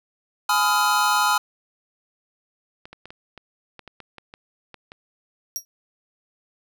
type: chord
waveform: square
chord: F half-diminished seventh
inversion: first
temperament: just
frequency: 838.1 / 1005.8 / 1257.2 / 1396.9 Hz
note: Ab5 / Cb6 / Eb6 / F6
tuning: +16 / +31 / +18 / 0 cents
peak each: -24 dBFS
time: 0.49-1.38 s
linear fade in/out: 5 ms
type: clicks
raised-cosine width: 0.3 ms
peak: -24 dBFS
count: 12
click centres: 2.855 / 2.93 / 3.056 / 3.105 / 3.377 / 3.793 / 3.877 / 4.003 / 4.183 / 4.339 / 4.743 / 4.919 s
type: tone with exponential decay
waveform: sawtooth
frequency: 5660 Hz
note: F8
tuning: 22 cents sharp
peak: -19 dBFS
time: 5.56-5.65 s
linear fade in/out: 0 ms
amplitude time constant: 18 ms
effects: none